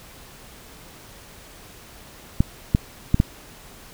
clicks, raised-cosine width 5 ms, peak -3 dBFS, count 4, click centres 2.405 / 2.749 / 3.144 / 3.201 s, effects pink hiss -45 dBFS RMS until 3.93 s

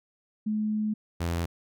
sine / sawtooth tone pair in turn, 213.8 / 84.85 Hz, A3 / F2, -49 / -49 cents, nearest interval octave + major third, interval 1600 cents, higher first, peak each -25 / -23 dBFS, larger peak second, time 0.46-0.94 / 1.2-1.46 s, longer first, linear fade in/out 10 ms, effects none

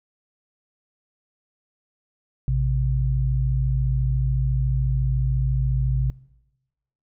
sine tone pair together, 56.74 / 130.81 Hz, A#1 / C3, -46 / 0 cents, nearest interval octave + major second, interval 1446 cents, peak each -22 / -21 dBFS, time 2.48-6.1 s, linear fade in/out 0 ms, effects noise-tail reverb RT60 1.0 s tail -22 dB re dry

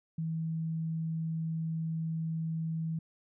sine tone, 161.8 Hz, E3, 32 cents flat, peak -31 dBFS, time 0.18-2.99 s, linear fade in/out 5 ms, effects none

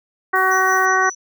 harmonic tone, 376.4 Hz, F#4, 30 cents sharp, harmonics 1 / 2 / 3 / 4 / 5, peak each -23 / -21 / -18 / -19 / -20 dBFS, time 0.33-1.1 s, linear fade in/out 10 ms
violet noise, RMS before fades -37 dBFS, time 0.35-0.86 s, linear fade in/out 10 ms
sine tone with tremolo, 5930 Hz, F#8, 3 cents sharp, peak -26 dBFS, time 0.51-1.15 s, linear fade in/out 5 ms, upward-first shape sine, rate 5.7 Hz, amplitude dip 80%
effects none

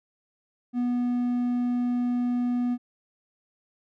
triangle tone, 244.5 Hz, B3, 17 cents flat, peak -21 dBFS, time 0.73-2.78 s, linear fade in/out 50 ms, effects none

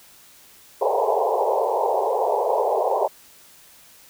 pink band-pass noise, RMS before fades -21 dBFS, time 0.81-3.08 s, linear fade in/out 10 ms, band 400 to 980 Hz, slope 96 dB/octave, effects white hiss -50 dBFS RMS until 4.09 s

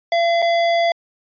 square tone with dropouts, 680 Hz, F5, 46 cents flat, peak -15 dBFS, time 0.12-0.92 s, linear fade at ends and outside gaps 2 ms, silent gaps 0.42-0.424 s, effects resampled to 11025 Hz

